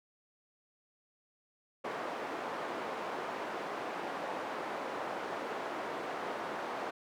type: band-pass noise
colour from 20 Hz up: white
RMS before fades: -39 dBFS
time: 1.84-6.91 s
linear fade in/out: 10 ms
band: 340 to 960 Hz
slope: 12 dB/octave
effects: none